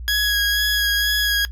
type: tone with vibrato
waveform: 20% pulse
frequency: 1661.2 Hz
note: G#6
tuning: in tune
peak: -12 dBFS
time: 0.08-1.45 s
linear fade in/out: 0 ms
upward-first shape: sine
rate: 2.1 Hz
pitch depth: 17 cents each way
effects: noise-tail reverb RT60 0.1 s tail -17 dB re dry + added 60 Hz sine -29 dBFS peak until 1.51 s